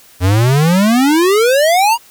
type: exponential sweep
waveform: square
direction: up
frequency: 87.31 to 970 Hz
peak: -9 dBFS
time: 0.2-1.98 s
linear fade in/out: 50 ms
effects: white hiss -44 dBFS RMS until 2.1 s